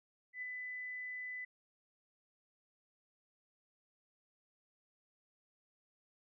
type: tone with ADSR envelope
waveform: sine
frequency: 2000 Hz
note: B6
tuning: 21 cents sharp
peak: -38 dBFS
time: 0.33-1.45 s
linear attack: 94 ms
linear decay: 5 ms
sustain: -3 dB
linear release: 8 ms
effects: none